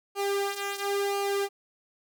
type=tone with flanger; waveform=sawtooth; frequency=400 Hz; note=G4; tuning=35 cents sharp; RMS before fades=-29 dBFS; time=0.15-1.49 s; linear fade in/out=50 ms; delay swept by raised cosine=0.54 to 2.74 ms; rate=0.97 Hz; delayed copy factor=-0.7; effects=none